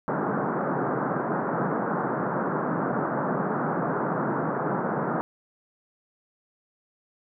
pink band-pass noise, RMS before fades -27 dBFS, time 0.08-5.21 s, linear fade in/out 0 ms, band 140 to 1500 Hz, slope 48 dB/octave, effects none

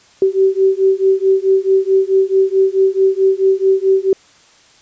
sine beating tone pair, 382 / 386.6 Hz, G4 / G4, -45 / -24 cents, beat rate 4.6 Hz, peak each -13 dBFS, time 0.22-4.13 s, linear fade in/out 2 ms, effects white hiss -48 dBFS RMS until 4.81 s + resampled to 16000 Hz

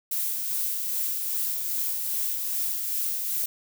violet noise with tremolo, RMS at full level -27 dBFS, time 0.11-3.46 s, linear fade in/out 5 ms, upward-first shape sine, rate 2.5 Hz, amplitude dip 30%, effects none

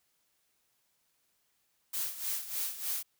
blue noise with tremolo, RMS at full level -33 dBFS, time 1.93-3.03 s, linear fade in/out 10 ms, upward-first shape sine, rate 3.3 Hz, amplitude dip 75%, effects white hiss -75 dBFS RMS until 3.19 s

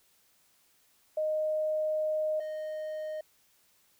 sine / triangle tone pair in turn, 619 / 619 Hz, D#5 / D#5, -9 / -9 cents, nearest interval unison, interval 0 cents, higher neither, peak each -27 / -32 dBFS, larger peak first, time 1.17-2.4 / 2.4-3.21 s, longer first, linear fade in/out 5 ms, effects white hiss -67 dBFS RMS until 3.99 s

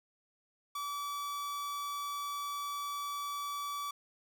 45% pulse tone, 1150 Hz, D6, 37 cents flat, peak -36 dBFS, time 0.75-3.91 s, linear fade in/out 5 ms, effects none

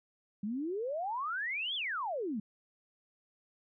sine exponential two-way sweep, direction up then down, 196 to 3520 to 196 Hz, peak -33 dBFS, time 0.43-2.4 s, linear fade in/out 5 ms, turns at 1.75 s, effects none

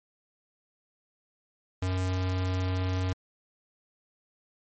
square tone, 92.5 Hz, F#2, in tune, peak -27 dBFS, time 1.82-3.13 s, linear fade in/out 5 ms, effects MP3 32 kbps

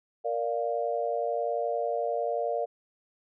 sine chord, Bb major, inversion none, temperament equal, 466.2 / 587.3 / 698.5 Hz, Bb4 / D5 / F5, 0 / 0 / 0 cents, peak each -31 dBFS, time 0.24-2.66 s, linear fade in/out 20 ms, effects none

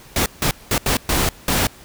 pink noise bursts at uneven times, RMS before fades -18 dBFS, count 6, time 0.16-0.26 / 0.42-0.51 / 0.71-0.78 / 0.86-0.97 / 1.09-1.29 / 1.48-1.67 s, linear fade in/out 2 ms, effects pink hiss -44 dBFS RMS until 1.84 s

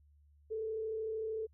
sine tone with frequency modulation, 440 Hz, A4, in tune, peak -35 dBFS, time 0.5-1.47 s, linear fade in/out 20 ms, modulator 33.2 Hz, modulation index 0.34, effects added 73 Hz sine -62 dBFS peak until 1.53 s

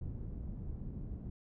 pink low-pass noise, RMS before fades -42 dBFS, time 0.01-1.3 s, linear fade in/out 5 ms, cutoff 190 Hz, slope 12 dB/octave, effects none

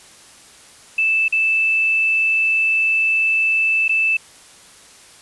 sine tone with dropouts, 2637 Hz, E7, in tune, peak -14 dBFS, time 0.98-4.17 s, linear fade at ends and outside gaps 5 ms, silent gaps 1.282-1.324 / 3.881-3.892 s, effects white hiss -45 dBFS RMS until 5.21 s + resampled to 24000 Hz

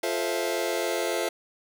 sawtooth chord, F major seventh, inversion none, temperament just, 349.2 / 436.5 / 523.8 / 654.8 Hz, F4 / A4 / C5 / E5, 0 / -14 / +2 / -12 cents, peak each -27 dBFS, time 0.03-1.29 s, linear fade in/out 5 ms, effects none

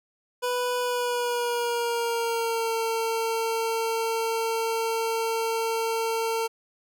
25% pulse tone with pitch glide, 493.9 to 452.9 Hz, B4 to A#4, 0 to -50 cents, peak -21 dBFS, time 0.42-6.48 s, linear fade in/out 20 ms, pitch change -150 cents, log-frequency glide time 0.8-2.75 s, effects none

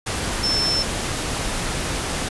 sine tone in noise, 5330 Hz, E8, 18 cents sharp, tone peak -19 dBFS, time 0.43-0.83 s, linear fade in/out 10 ms, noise pink, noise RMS -25 dBFS, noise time 0.06-2.29 s, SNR +3 dB, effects resampled to 24000 Hz

